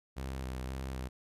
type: tone with vibrato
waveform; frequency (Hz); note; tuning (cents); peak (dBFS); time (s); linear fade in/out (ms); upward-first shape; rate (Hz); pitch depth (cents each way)
sawtooth; 65.1; C2; -8; -33; 0.16-1.09; 20; square; 1.9; 26
effects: resampled to 32000 Hz